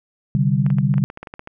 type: chord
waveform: sine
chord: C suspended second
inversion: none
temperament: equal with one note detuned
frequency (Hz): 130.81 / 146.83 / 194.53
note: C3 / D3 / G3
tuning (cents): 0 / 0 / -13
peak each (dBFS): -19 / -18 / -20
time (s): 0.35-1.04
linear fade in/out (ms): 0
type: clicks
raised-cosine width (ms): 0.5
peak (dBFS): -19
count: 12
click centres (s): 0.664 / 0.703 / 0.785 / 0.94 / 0.981 / 1.101 / 1.174 / 1.23 / 1.272 / 1.339 / 1.394 / 1.474
effects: none